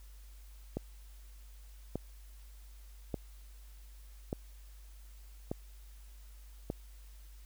click train, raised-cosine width 2 ms, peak -21 dBFS, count 6, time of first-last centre 0.77-6.701 s, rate 0.843 Hz, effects added 50 Hz sine -50 dBFS peak until 7.45 s + white hiss -64 dBFS RMS until 7.45 s

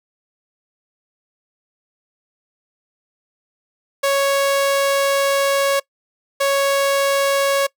sawtooth tone bursts at uneven times, 554.4 Hz, C#5, in tune, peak -11 dBFS, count 2, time 4.03-5.8 / 6.4-7.67 s, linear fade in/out 10 ms, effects noise-tail reverb RT60 0.1 s tail -23 dB re dry

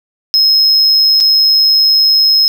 triangle tone with dropouts, 5150 Hz, E8, 41 cents flat, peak -5 dBFS, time 0.34-2.48 s, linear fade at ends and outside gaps 0 ms, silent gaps 1.203-1.208 s, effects none

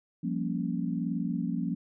sine chord, G half-diminished seventh, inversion third, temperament equal, 174.61 / 196 / 233.1 / 277.2 Hz, F3 / G3 / Bb3 / Db4, 0 / 0 / 0 / 0 cents, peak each -32 / -36 / -33 / -35 dBFS, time 0.23-1.75 s, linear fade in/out 10 ms, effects none

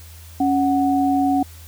sine tone pair together, 277.2 / 740.6 Hz, C#4 / F#5, 0 / +1 cents, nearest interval octave + perfect fourth, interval 1701 cents, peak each -17 / -19 dBFS, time 0.4-1.43 s, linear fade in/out 5 ms, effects added 82 Hz sine -39 dBFS peak until 1.67 s + white hiss -46 dBFS RMS until 1.67 s

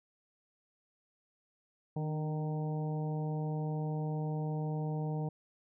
harmonic tone with a mistuned harmonic, 154.2 Hz, D#3, 15 cents flat, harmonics 1 / 2 / 3 / 4 / 5 / 6, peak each -33 / -44 / -43 / -48 / -46 / -51 dBFS, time 1.96-5.29 s, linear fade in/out 5 ms, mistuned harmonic 2, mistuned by -43 cents, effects none

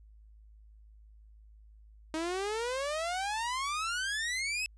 sawtooth exponential sweep, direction up, 311.1 to 2626 Hz, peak -28 dBFS, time 2.14-4.66 s, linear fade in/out 0 ms, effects added 53 Hz sine -53 dBFS peak until 4.77 s + resampled to 22050 Hz

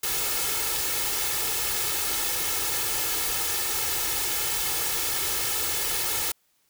white noise with comb filter, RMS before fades -27 dBFS, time 0.03-6.32 s, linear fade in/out 5 ms, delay 2.3 ms, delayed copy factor +0.7, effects white hiss -68 dBFS RMS until 6.69 s

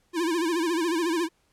square tone with vibrato, 335.1 Hz, E4, 29 cents sharp, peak -24 dBFS, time 0.13-1.29 s, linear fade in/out 50 ms, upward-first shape sine, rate 14 Hz, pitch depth 110 cents each way, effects pink hiss -68 dBFS RMS until 1.52 s + low-pass 11000 Hz 12 dB/octave

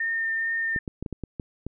sine tone with vibrato, 1816 Hz, A#6, 46 cents flat, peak -24 dBFS, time 0-0.79 s, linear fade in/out 5 ms, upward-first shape triangle, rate 2.3 Hz, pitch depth 12 cents each way
clicks, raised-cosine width 3 ms, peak -19 dBFS, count 8, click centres 0.762 / 0.878 / 1.026 / 1.062 / 1.127 / 1.237 / 1.398 / 1.666 s
effects none

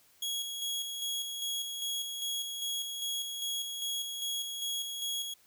sawtooth tone with tremolo, 3321 Hz, G#7, 1 cent flat, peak -29 dBFS, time 0.22-5.34 s, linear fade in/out 5 ms, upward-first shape square, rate 2.5 Hz, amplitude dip 40%, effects white hiss -64 dBFS RMS until 5.46 s

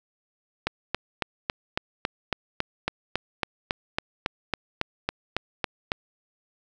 click train, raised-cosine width 0.3 ms, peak -8 dBFS, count 20, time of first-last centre 0.67-5.919 s, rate 3.62 Hz, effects none

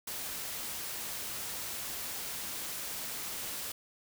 white noise, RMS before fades -39 dBFS, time 0.07-3.72 s, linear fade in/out 5 ms, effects none

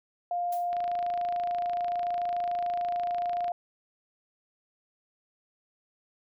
sine tone, 703 Hz, F5, 11 cents sharp, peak -27 dBFS, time 0.31-3.52 s, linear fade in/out 2 ms
blue noise with exponential decay, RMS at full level -41 dBFS, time 0.52-0.73 s, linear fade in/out 5 ms, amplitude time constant 44 ms
click train, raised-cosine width 0.3 ms, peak -27 dBFS, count 75, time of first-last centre 0.73-3.481 s, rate 26.9 Hz
effects none

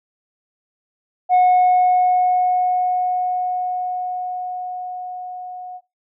sine tone with level ramp, 729 Hz, F#5, 26 cents flat, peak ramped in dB -7 to -30 dBFS, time 1.29-5.81 s, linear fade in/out 50 ms, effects noise-tail reverb RT60 0.2 s tail -18 dB re dry + tanh soft clip ceiling -9 dBFS

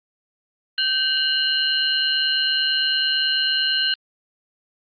sine tone cluster, 1554 / 2864 / 3013 / 4160 Hz, G6 / F7 / F#7 / C8, -16 / +43 / +31 / -11 cents, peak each -24 / -22 / -27 / -23 dBFS, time 0.78-3.94 s, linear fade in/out 2 ms, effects Opus 24 kbps

